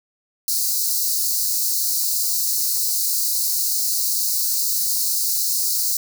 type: high-pass noise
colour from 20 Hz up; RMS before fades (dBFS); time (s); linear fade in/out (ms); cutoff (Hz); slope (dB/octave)
white; -21; 0.48-5.97; 2; 4100; 96
effects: none